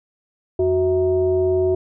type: tone with frequency modulation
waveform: sine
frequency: 370.1 Hz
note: F#4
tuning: in tune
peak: -15 dBFS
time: 0.59-1.75 s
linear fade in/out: 5 ms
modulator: 282 Hz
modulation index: 0.62
effects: none